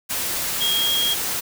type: tone in noise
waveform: sine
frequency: 3261 Hz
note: G#7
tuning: 32 cents flat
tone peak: -19 dBFS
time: 0.6-1.15 s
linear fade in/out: 20 ms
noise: white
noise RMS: -25 dBFS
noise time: 0.09-1.41 s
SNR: +3 dB
effects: none